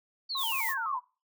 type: exponential sweep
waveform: sine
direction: down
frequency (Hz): 4605 to 954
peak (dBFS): -31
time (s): 0.29-1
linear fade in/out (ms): 20
type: tone with vibrato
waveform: sine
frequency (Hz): 990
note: B5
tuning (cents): +4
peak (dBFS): -34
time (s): 0.35-0.97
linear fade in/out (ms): 2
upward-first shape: square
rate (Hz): 5.9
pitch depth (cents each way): 150
type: noise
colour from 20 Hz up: violet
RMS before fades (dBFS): -35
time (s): 0.36-0.75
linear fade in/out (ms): 50
effects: noise-tail reverb RT60 0.3 s tail -20 dB re dry